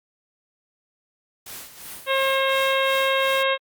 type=noise with tremolo; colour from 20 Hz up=white; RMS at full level=-36 dBFS; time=1.46-3.43 s; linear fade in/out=5 ms; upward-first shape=sine; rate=2.8 Hz; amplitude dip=70%
type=harmonic tone; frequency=537 Hz; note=C5; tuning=45 cents sharp; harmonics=1 / 2 / 3 / 4 / 5 / 6 / 7; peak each=-22 / -25 / -27 / -28 / -29 / -30 / -30 dBFS; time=2.06-3.58 s; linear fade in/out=50 ms
effects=Opus 48 kbps